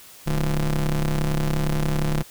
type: ring-modulated tone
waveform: 40% pulse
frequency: 68.3 Hz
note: C#2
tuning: 25 cents flat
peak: -16 dBFS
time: 0.26-2.23 s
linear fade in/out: 20 ms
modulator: 83.8 Hz
effects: white hiss -46 dBFS RMS until 2.3 s